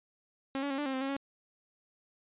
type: tone with pitch steps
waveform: sawtooth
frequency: 270.5 / 283.5 / 270.9 / 293.2 / 266.9 / 261.4 / 271.4 / 276.7 Hz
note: C#4 / C#4 / C#4 / D4 / C4 / C4 / C#4 / C#4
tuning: -42 / +39 / -40 / -3 / +35 / -1 / -36 / -3 cents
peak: -28 dBFS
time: 0.55-1.166 s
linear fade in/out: 0 ms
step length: 77 ms
effects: resampled to 8000 Hz